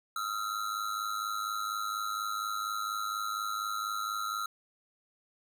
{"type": "ring-modulated tone", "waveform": "square", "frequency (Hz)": 1318, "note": "E6", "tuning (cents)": -1, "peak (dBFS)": -30, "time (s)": [0.16, 4.46], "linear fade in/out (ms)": 2, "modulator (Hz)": 52.1, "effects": []}